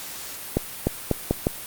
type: accelerating click train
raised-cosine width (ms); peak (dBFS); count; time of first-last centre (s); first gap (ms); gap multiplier
2; -6; 5; 0.57-1.469; 300; 0.81
effects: white hiss -36 dBFS RMS until 1.66 s + Opus 48 kbps